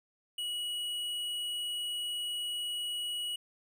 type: tone with tanh clipping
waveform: sine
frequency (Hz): 2918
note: F#7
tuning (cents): -25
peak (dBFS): -35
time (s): 0.38-3.36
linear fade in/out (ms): 5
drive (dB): 12
effects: none